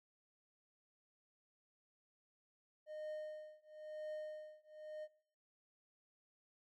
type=tone with tremolo; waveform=triangle; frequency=614 Hz; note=D#5; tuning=23 cents flat; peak=-40 dBFS; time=2.86-5.08 s; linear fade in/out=50 ms; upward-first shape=triangle; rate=0.99 Hz; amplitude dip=100%; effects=noise-tail reverb RT60 0.6 s tail -20 dB re dry